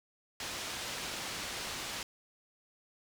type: low-pass noise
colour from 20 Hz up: white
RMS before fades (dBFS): -40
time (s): 0.4-2.03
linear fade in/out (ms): 2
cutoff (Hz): 5400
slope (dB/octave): 12
effects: none